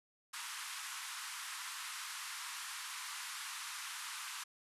pink band-pass noise, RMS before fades -45 dBFS, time 0.33-4.44 s, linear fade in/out 10 ms, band 980 to 12000 Hz, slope 48 dB/octave, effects resampled to 32000 Hz

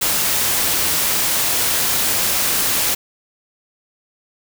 white noise, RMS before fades -18 dBFS, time 0.01-2.95 s, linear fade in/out 10 ms, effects none

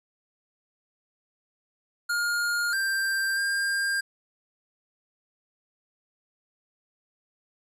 square tone with pitch steps, 1418 / 1579 / 1601 Hz, F6 / G6 / G6, +26 / +12 / +36 cents, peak -25 dBFS, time 2.09-4.01 s, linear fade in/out 10 ms, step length 640 ms, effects resampled to 32000 Hz

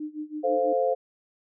sine tone with tremolo, 303.9 Hz, D#4, 41 cents flat, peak -29 dBFS, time 0-0.73 s, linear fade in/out 5 ms, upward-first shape sine, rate 6.1 Hz, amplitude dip 90%
sine chord, F major, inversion first, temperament equal, 440 / 523.3 / 698.5 Hz, A4 / C5 / F5, 0 / 0 / 0 cents, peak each -29 / -23 / -27 dBFS, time 0.43-0.95 s, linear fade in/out 20 ms
effects none

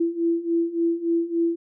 sine beating tone pair, 333.8 / 337.3 Hz, E4 / E4, +22 / +40 cents, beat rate 3.5 Hz, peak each -25 / -22 dBFS, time 0-1.56 s, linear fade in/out 10 ms, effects none

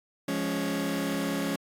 sawtooth chord, Db major, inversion first, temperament just, 173.24 / 207.9 / 277.2 Hz, F3 / Ab3 / Db4, -14 / +2 / 0 cents, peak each -30 / -29 / -26 dBFS, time 0.28-1.56 s, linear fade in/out 5 ms, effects AAC 64 kbps

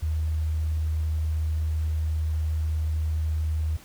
sine tone, 78.3 Hz, D#2, 11 cents sharp, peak -23 dBFS, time 0.02-3.77 s, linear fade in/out 10 ms, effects pink hiss -50 dBFS RMS until 3.84 s

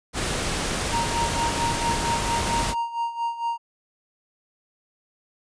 pink noise, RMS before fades -26 dBFS, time 0.13-2.75 s, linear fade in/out 50 ms
triangle tone with tremolo, 932.3 Hz, A#5, in tune, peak -20 dBFS, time 0.92-3.58 s, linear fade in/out 20 ms, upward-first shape sine, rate 4.4 Hz, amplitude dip 75%
effects resampled to 22050 Hz

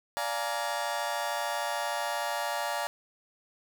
30% pulse chord, Bb dominant seventh, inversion first, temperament just, 582.7 / 699.2 / 839.1 / 932.3 Hz, D5 / F5 / Ab5 / Bb5, -14 / +2 / +18 / 0 cents, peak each -33 dBFS, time 0.17-2.87 s, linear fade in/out 0 ms, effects none

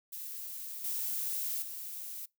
violet noise with level steps, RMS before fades -42 / -35 / -42 dBFS, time 0.12-2.26 s, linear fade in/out 10 ms, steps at 0.84 / 1.62 s, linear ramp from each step 5 ms, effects noise-tail reverb RT60 0.2 s tail -24 dB re dry

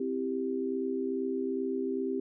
sine chord, C major, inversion none, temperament equal, 261.6 / 329.6 / 392 Hz, C4 / E4 / G4, 0 / 0 / 0 cents, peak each -33 / -38 / -32 dBFS, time 0-2.2 s, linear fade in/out 5 ms, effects none

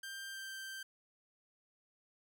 sawtooth tone with pitch glide, 1575 to 1565 Hz, G6 to G6, +8 to -3 cents, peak -40 dBFS, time 0.03-0.83 s, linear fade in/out 5 ms, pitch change -11 cents, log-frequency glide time 0.31-0.58 s, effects none

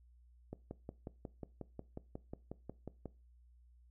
click train, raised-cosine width 2 ms, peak -30 dBFS, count 15, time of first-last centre 0.53-3.057 s, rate 5.54 Hz, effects noise-tail reverb RT60 0.3 s tail -20 dB re dry + added 60 Hz sine -61 dBFS peak until 3.9 s

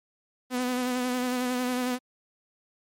sawtooth tone with vibrato, 250.1 Hz, B3, 22 cents sharp, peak -22 dBFS, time 0.5-1.99 s, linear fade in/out 50 ms, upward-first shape sine, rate 11 Hz, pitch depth 28 cents each way, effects MP3 64 kbps

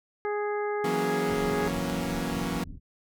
harmonic tone, 415.3 Hz, G#4, in tune, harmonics 1 / 2 / 3 / 4 / 5, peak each -28 / -34 / -38 / -40 / -42 dBFS, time 0.25-1.68 s, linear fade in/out 0 ms
sawtooth chord, F# dominant seventh, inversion third, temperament equal with one note detuned, 164.81 / 185 / 234.7 / 277.2 Hz, E3 / F#3 / A#3 / C#4, 0 / 0 / +12 / 0 cents, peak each -30 dBFS, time 0.84-2.64 s, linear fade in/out 5 ms
pink low-pass noise, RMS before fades -40 dBFS, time 1.27-2.8 s, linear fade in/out 50 ms, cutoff 230 Hz, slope 24 dB/octave
effects none

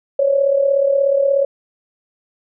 sine tone with amplitude modulation, 554.4 Hz, C#5, in tune, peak -9 dBFS, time 0.19-1.45 s, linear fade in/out 5 ms, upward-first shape sine, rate 36.7 Hz, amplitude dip 65%, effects none

